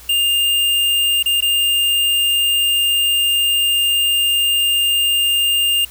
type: tone with dropouts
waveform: square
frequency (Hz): 2807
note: F7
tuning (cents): +8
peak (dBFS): -14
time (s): 0.09-5.85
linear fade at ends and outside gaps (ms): 5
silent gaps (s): 1.228-1.258 / 1.407-1.423
effects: added 60 Hz sine -42 dBFS peak until 5.9 s + white hiss -41 dBFS RMS until 5.9 s